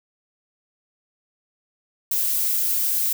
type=noise; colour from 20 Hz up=violet; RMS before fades=-22 dBFS; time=2.11-3.13 s; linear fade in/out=5 ms; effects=none